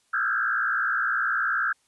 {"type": "tone with frequency modulation", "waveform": "sine", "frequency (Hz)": 1480, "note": "F#6", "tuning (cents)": 0, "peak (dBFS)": -22, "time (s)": [0.13, 1.73], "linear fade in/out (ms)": 10, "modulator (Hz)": 59.7, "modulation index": 3, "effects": ["white hiss -67 dBFS RMS until 1.87 s", "resampled to 24000 Hz"]}